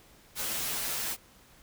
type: noise with comb filter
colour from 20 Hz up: white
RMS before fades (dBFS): -33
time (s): 0.35-1.17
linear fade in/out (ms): 50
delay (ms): 10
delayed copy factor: -0.95
effects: pink hiss -58 dBFS RMS until 1.62 s